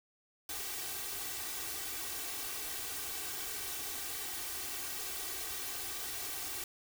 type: noise with comb filter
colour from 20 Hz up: white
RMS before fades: -40 dBFS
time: 0.49-6.64 s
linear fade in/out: 2 ms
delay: 2.6 ms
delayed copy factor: +0.95
effects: none